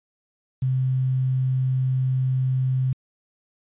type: tone with quantisation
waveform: sine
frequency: 130 Hz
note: C3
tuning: 11 cents flat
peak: -19 dBFS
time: 0.62-2.93 s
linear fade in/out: 5 ms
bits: 8
effects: resampled to 8000 Hz